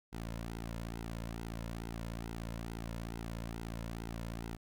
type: tone with flanger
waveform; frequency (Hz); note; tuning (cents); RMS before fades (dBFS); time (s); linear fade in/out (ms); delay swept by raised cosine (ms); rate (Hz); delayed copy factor
sawtooth; 56.8; A#1; -44; -42; 0.12-4.57; 20; 1.7 to 2.62; 2.3; -0.65
effects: none